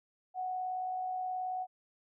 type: tone with amplitude modulation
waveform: sine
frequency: 740 Hz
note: F#5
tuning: in tune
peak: -32 dBFS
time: 0.34-1.67 s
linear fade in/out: 50 ms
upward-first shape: sine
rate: 58.7 Hz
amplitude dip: 30%
effects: none